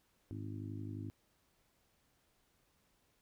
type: harmonic tone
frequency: 51.5 Hz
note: G#1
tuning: 14 cents flat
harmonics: 2 / 3 / 4 / 5 / 6 / 7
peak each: -43 / -53 / -56 / -48 / -49 / -57 dBFS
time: 0.31-1.1 s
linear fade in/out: 0 ms
effects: pink hiss -75 dBFS RMS until 3.21 s